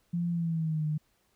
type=tone with pitch glide; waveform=sine; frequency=172.3 to 152.62 Hz; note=F3 to D#3; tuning=-23 to -33 cents; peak=-27 dBFS; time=0.13-0.98 s; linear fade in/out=10 ms; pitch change=-210 cents; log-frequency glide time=0.3-0.86 s; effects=pink hiss -71 dBFS RMS until 1.35 s